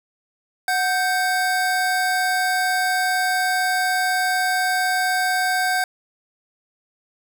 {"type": "tone pair together", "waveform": "square", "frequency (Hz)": [738, 1562.2], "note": ["F#5", "G6"], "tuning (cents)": [-5, -6], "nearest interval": "octave + minor second", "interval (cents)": 1299, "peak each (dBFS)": -22, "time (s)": [0.68, 5.84], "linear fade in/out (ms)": 2, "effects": []}